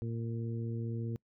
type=harmonic tone; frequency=115.2 Hz; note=A#2; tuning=20 cents flat; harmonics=1 / 2 / 3 / 4; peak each=-35 / -41 / -45 / -47 dBFS; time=0.02-1.16 s; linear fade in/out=0 ms; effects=noise-tail reverb RT60 0.1 s tail -25 dB re dry